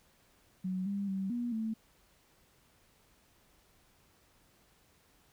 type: tone with pitch steps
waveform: sine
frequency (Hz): 185.7 / 199.8 / 192.3 / 240.3 / 221.4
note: F#3 / G3 / G3 / B3 / A3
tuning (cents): +7 / +33 / -33 / -47 / +11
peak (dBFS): -32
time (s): 0.64-1.74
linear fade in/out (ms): 10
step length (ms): 220
effects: pink hiss -67 dBFS RMS until 5.32 s